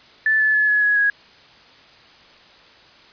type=tone with pitch steps; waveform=sine; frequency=1752 / 1732.9 / 1714 / 1695.3 / 1676.8 / 1658.5 Hz; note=A6 / A6 / A6 / G#6 / G#6 / G#6; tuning=-8 / -27 / -46 / +35 / +16 / -3 cents; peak=-14 dBFS; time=0.26-1.1 s; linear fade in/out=2 ms; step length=140 ms; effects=white hiss -48 dBFS RMS until 3.12 s + resampled to 11025 Hz